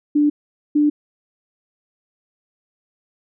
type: tone pair in turn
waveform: sine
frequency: 294.7 / 296.2 Hz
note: D4 / D4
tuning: +6 / +15 cents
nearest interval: unison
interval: 9 cents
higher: second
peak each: -12 dBFS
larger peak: neither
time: 0.15-0.3 / 0.75-0.9 s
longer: neither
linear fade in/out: 10 ms
effects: none